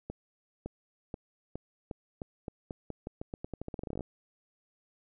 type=accelerating click train; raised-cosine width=2 ms; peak=-24 dBFS; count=26; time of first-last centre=0.1-4.008 s; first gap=560 ms; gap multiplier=0.86; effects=none